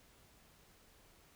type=silence; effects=pink hiss -65 dBFS RMS until 1.35 s